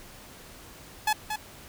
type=tone with echo; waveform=sawtooth; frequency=854 Hz; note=G#5; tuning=48 cents sharp; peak=-18 dBFS; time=1.07-1.13 s; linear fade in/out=5 ms; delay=230 ms; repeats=1; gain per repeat=-7 dB; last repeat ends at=1.36 s; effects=pink hiss -48 dBFS RMS until 1.68 s